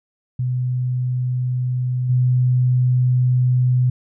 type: tone with level steps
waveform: sine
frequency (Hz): 125.8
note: B2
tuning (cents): +32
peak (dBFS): -18 / -13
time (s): 0.39-3.9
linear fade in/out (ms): 5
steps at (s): 2.09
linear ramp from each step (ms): 10
effects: none